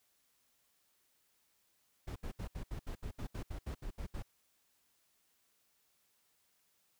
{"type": "noise bursts", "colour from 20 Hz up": "brown", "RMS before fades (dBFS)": -41, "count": 14, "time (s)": [2.07, 4.226], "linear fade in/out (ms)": 10, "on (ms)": 89, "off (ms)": 70, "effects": ["white hiss -75 dBFS RMS until 6.99 s"]}